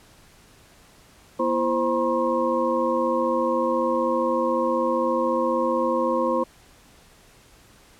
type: tone cluster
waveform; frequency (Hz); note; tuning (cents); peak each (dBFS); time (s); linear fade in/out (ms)
sine; 240.9 / 335.6 / 522 / 956 / 1072; B3 / E4 / C5 / A#5 / C6; -43 / +31 / -4 / +43 / +42; -28 / -27 / -23 / -29 / -27; 1.39-6.44; 10
effects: pink hiss -53 dBFS RMS until 7.99 s + low-pass 12000 Hz 12 dB/octave